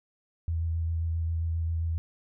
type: tone with vibrato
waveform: sine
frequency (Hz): 82.41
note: E2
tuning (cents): 0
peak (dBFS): -26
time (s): 0.48-1.98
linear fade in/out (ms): 0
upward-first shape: square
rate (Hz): 7.5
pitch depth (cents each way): 14
effects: none